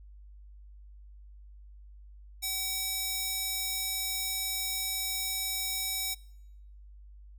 square tone with high-pass filter, 763 Hz, G5, 47 cents flat, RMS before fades -33 dBFS, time 2.42-6.15 s, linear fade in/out 20 ms, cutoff 4400 Hz, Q 0.55, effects noise-tail reverb RT60 0.9 s tail -26 dB re dry + added 50 Hz sine -48 dBFS peak until 7.38 s

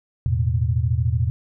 sine chord, E suspended fourth, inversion none, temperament equal, 82.41 / 110 / 123.47 Hz, E2 / A2 / B2, 0 / 0 / 0 cents, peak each -22 dBFS, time 0.26-1.3 s, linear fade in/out 0 ms, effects none

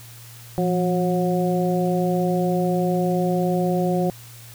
harmonic tone with a mistuned harmonic, 181.4 Hz, F#3, 34 cents flat, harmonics 1 / 2 / 3 / 4, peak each -21 / -24 / -26 / -27 dBFS, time 0.58-4.1 s, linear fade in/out 0 ms, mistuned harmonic 1, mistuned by -75 cents, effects added 117 Hz sine -42 dBFS peak until 4.54 s + white hiss -45 dBFS RMS until 4.54 s

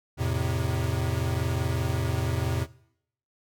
square chord, F major, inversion none, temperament equal with one note detuned, 85.17 / 110 / 130.81 Hz, F2 / A2 / C3, -43 / 0 / 0 cents, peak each -30 dBFS, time 0.17-2.67 s, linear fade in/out 50 ms, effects noise-tail reverb RT60 0.7 s tail -20 dB re dry

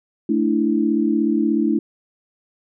sine chord, A suspended fourth, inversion none, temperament just, 220 / 293.3 / 330 Hz, A3 / D4 / E4, 0 / -2 / +2 cents, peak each -20 dBFS, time 0.29-1.79 s, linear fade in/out 5 ms, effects none

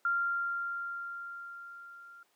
sine tone with level ramp, 1389 Hz, F6, 10 cents flat, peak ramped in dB -26 to -50 dBFS, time 0.05-2.23 s, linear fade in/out 2 ms, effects pink hiss -71 dBFS RMS until 2.35 s + high-pass 400 Hz 12 dB/octave

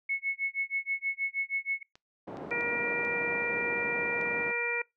sine tone with tremolo, 2197 Hz, C#7, 16 cents flat, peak -26 dBFS, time 0.09-1.83 s, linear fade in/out 5 ms, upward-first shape sine, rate 6.3 Hz, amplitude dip 100%
clicks, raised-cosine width 0.2 ms, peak -34 dBFS, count 6, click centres 1.955 / 2.371 / 2.508 / 2.609 / 3.05 / 4.213 s
pink band-pass noise, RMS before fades -41 dBFS, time 2.27-4.52 s, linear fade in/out 10 ms, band 240 to 730 Hz, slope 12 dB/octave
harmonic tone, 475.1 Hz, A#4, 33 cents sharp, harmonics 1 / 2 / 3 / 4 / 5, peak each -36 / -40 / -38 / -35 / -31 dBFS, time 2.51-4.82 s, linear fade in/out 5 ms
effects noise-tail reverb RT60 0.2 s tail -25 dB re dry

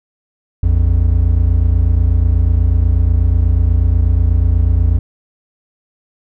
triangle tone pair together, 58.1 / 86.3 Hz, A#1 / F2, -5 / -20 cents, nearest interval perfect fifth, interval 685 cents, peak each -10 dBFS, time 0.63-4.99 s, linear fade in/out 5 ms, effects none

